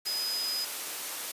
sine tone in noise, 5000 Hz, D#8, 8 cents sharp, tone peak -30 dBFS, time 0.06-0.65 s, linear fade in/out 10 ms, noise white, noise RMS -36 dBFS, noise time 0.05-1.32 s, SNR +3 dB, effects high-pass 300 Hz 12 dB/octave + resampled to 32000 Hz

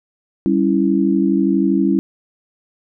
sine chord, C# diminished, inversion second, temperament equal, 196 / 277.2 / 329.6 Hz, G3 / C#4 / E4, 0 / 0 / 0 cents, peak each -17 dBFS, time 0.46-1.99 s, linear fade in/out 0 ms, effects none

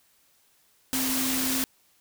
sine tone in noise, 261.6 Hz, C4, in tune, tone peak -29 dBFS, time 0.93-1.64 s, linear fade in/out 0 ms, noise white, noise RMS -28 dBFS, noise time 0.93-1.64 s, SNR -4 dB, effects white hiss -64 dBFS RMS until 2 s

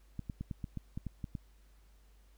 clicks, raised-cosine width 5 ms, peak -26 dBFS, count 10, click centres 0.193 / 0.298 / 0.41 / 0.512 / 0.642 / 0.773 / 0.975 / 1.067 / 1.242 / 1.352 s, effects added 50 Hz sine -59 dBFS peak until 2.37 s + pink hiss -71 dBFS RMS until 2.37 s

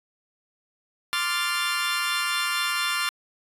20% pulse chord, D minor seventh, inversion third, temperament equal, 1046.5 / 1174.7 / 1396.9 / 1760 Hz, C6 / D6 / F6 / A6, 0 / 0 / 0 / 0 cents, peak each -27 / -25 / -22 / -26 dBFS, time 1.13-3.09 s, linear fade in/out 0 ms, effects resampled to 32000 Hz

